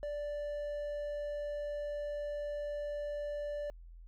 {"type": "tone", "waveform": "triangle", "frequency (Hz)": 586, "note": "D5", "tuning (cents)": -4, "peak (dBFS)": -34, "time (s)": [0.03, 3.7], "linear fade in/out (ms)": 0, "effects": ["added 42 Hz sine -49 dBFS peak until 4.07 s"]}